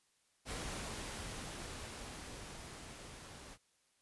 pink noise with level ramp, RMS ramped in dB -42 to -53 dBFS, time 0.45-3.58 s, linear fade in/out 50 ms, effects white hiss -75 dBFS RMS until 4.01 s + resampled to 24000 Hz

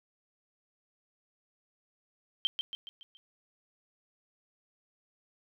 sine tone with echo, 3136 Hz, G7, in tune, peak -24 dBFS, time 2.45-2.47 s, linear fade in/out 0 ms, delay 140 ms, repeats 5, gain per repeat -6 dB, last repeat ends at 3.17 s, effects none

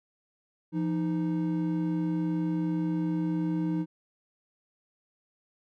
triangle tone pair together, 170.81 / 311.1 Hz, F3 / D#4, -38 / 0 cents, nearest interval minor seventh, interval 1038 cents, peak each -27 dBFS, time 0.72-3.86 s, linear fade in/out 50 ms, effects none

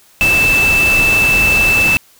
sine tone in noise, 2639 Hz, E7, 1 cent sharp, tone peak -9 dBFS, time 0.21-1.97 s, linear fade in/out 0 ms, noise pink, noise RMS -19 dBFS, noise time 0.21-1.97 s, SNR +7 dB, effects white hiss -48 dBFS RMS until 2.19 s

